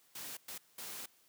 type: noise bursts at uneven times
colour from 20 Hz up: white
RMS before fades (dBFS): -45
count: 3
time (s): 0.15-0.37 / 0.48-0.58 / 0.78-1.06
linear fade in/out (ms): 5
effects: white hiss -68 dBFS RMS until 1.28 s + high-pass 100 Hz 12 dB/octave